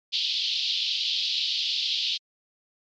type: band-pass noise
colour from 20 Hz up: pink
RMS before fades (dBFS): -27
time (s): 0.12-2.18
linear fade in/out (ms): 20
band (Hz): 3000 to 4700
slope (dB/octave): 48
effects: MP3 64 kbps